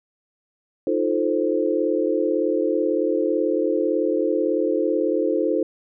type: chord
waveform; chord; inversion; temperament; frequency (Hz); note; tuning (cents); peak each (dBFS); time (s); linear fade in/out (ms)
sine; F dominant seventh; third; equal; 311.1 / 349.2 / 440 / 523.3; Eb4 / F4 / A4 / C5; 0 / 0 / 0 / 0; -24; 0.87-5.63; 2
effects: none